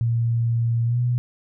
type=tone with pitch glide; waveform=sine; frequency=116.54 to 122.26 Hz; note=A#2 to B2; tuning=0 to -17 cents; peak=-18 dBFS; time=0.01-1.18 s; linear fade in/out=0 ms; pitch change=+83 cents; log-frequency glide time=0.85-0.99 s; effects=none